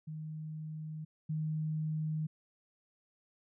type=tone pair in turn; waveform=sine; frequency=155.6 / 155.6 Hz; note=D#3 / D#3; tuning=0 / 0 cents; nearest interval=unison; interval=0 cents; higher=neither; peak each=-39 / -32 dBFS; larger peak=second; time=0.07-1.05 / 1.29-2.27 s; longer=neither; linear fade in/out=10 ms; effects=none